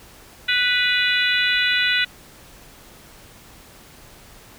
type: harmonic tone with a mistuned harmonic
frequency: 493.9 Hz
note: B4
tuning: in tune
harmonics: 3 / 4 / 5 / 6 / 7 / 8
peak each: -22 / -23 / -24 / -25 / -25 / -26 dBFS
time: 0.48-2.05 s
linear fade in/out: 10 ms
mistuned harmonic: 6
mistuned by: -25 cents
effects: pink hiss -46 dBFS RMS until 4.58 s